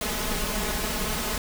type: noise with comb filter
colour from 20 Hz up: pink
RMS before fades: -28 dBFS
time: 0.01-1.38 s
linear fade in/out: 2 ms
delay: 4.7 ms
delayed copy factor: +1
effects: none